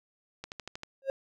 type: click train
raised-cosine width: 0.2 ms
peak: -22 dBFS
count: 6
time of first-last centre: 0.44-0.834 s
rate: 12.7 Hz
type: tone with exponential growth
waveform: triangle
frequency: 540 Hz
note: C#5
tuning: 45 cents flat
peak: -21 dBFS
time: 1.02-1.1 s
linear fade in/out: 1 ms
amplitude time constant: 16 ms
effects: none